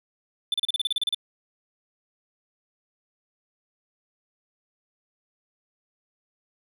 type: tone bursts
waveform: triangle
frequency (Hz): 3520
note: A7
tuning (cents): 0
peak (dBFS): -20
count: 12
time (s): 0.52-1.146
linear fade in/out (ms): 2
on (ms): 21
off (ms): 34
effects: none